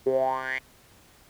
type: tone with band-pass filter sweep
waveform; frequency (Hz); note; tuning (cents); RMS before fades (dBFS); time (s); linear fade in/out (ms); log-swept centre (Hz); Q
10% pulse; 130.81; C3; 0; -26; 0.06-0.59; 10; 380 to 2300; 8.1
effects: pink hiss -56 dBFS RMS until 1.29 s